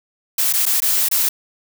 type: noise with dropouts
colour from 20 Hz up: blue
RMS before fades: -17 dBFS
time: 0.38-1.29 s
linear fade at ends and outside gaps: 5 ms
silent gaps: 0.528-0.535 / 0.656-0.663 / 0.804-0.82 / 1.087-1.113 s
effects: none